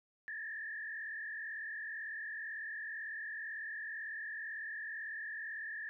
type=tone with frequency modulation; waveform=sine; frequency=1760 Hz; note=A6; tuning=in tune; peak=-40 dBFS; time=0.28-5.89 s; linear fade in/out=0 ms; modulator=42 Hz; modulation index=1.8; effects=none